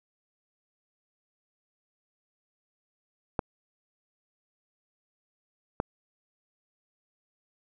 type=clicks; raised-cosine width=1 ms; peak=-12 dBFS; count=2; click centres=3.392 / 5.801 s; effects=none